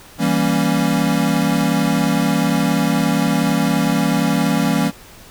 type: chord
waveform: square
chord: E diminished seventh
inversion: none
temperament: equal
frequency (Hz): 164.81 / 196 / 233.1 / 277.2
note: E3 / G3 / Bb3 / Db4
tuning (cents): 0 / 0 / 0 / 0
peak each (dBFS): -21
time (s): 0.18-4.92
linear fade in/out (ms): 50
effects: pink hiss -42 dBFS RMS until 5.3 s